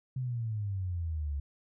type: exponential sweep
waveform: sine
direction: down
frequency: 131.7 to 69.3 Hz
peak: -31 dBFS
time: 0.16-1.4 s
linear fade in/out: 5 ms
effects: none